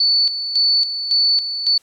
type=tone with tremolo; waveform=sine; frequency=4477 Hz; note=C#8; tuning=16 cents sharp; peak=-12 dBFS; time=0-1.78 s; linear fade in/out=5 ms; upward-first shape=square; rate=1.8 Hz; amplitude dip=65%; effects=white hiss -56 dBFS RMS until 1.82 s + low-pass 10000 Hz 12 dB/octave